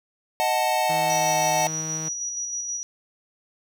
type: chord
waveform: square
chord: D# diminished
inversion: none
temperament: equal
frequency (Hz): 622.3 / 740 / 880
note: D#5 / F#5 / A5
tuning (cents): 0 / 0 / 0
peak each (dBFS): -27 / -25 / -25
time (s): 0.4-1.67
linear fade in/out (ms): 0
type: tone with pitch glide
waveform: sawtooth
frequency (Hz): 161.4 to 158.26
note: E3 to D#3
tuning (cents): -36 to +30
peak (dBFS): -28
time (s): 0.89-2.09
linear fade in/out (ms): 10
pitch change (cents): -34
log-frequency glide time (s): 1.12-1.32
type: tone with tremolo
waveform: sine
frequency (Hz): 5820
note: F#8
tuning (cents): -29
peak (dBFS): -26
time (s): 1.1-2.83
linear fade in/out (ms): 0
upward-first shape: square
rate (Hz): 6.3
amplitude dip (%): 30
effects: none